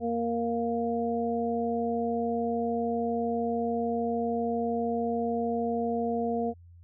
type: harmonic tone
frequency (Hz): 233.1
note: A#3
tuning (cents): 0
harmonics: 1 / 2 / 3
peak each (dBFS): -30 / -30 / -32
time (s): 0-6.54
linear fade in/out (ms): 50
effects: added 86 Hz sine -49 dBFS peak until 6.83 s